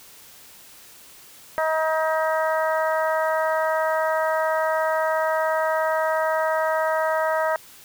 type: harmonic tone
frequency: 317 Hz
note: D#4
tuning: 32 cents sharp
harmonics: 2 / 3 / 4 / 5 / 6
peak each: -22 / -26 / -28 / -30 / -32 dBFS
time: 1.58-7.56 s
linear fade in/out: 0 ms
effects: white hiss -47 dBFS RMS until 7.84 s